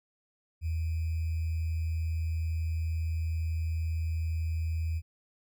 sine tone with sample-and-hold, 81.1 Hz, E2, 28 cents flat, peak -28 dBFS, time 0.61-5.02 s, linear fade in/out 50 ms, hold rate 2450 Hz, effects none

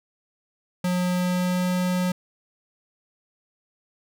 square tone with pitch glide, 180 to 181.25 Hz, F#3 to F#3, -47 to -35 cents, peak -22 dBFS, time 0.84-2.12 s, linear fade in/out 5 ms, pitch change +12 cents, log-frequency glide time 1.14-1.71 s, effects none

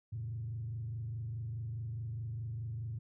sine tone with frequency modulation, 113.3 Hz, A#2, 49 cents flat, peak -36 dBFS, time 0.12-2.99 s, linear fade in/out 10 ms, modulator 24.8 Hz, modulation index 0.65, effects tanh soft clip ceiling -32 dBFS

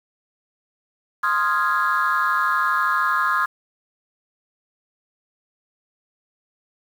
sine chord, F minor seventh, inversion second, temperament equal, 1046.5 / 1244.5 / 1396.9 / 1661.2 Hz, C6 / Eb6 / F6 / Ab6, 0 / 0 / 0 / 0 cents, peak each -22 / -21 / -23 / -23 dBFS, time 1.23-3.46 s, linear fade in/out 10 ms, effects tanh soft clip ceiling -11 dBFS + 7-bit

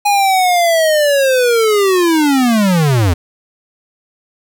square linear sweep, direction down, 828 to 79.9 Hz, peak -10 dBFS, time 0.05-3.14 s, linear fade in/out 10 ms, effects none

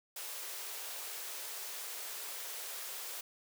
white high-pass noise, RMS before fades -43 dBFS, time 0.16-3.21 s, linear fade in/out 5 ms, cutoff 370 Hz, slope 48 dB/octave, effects none

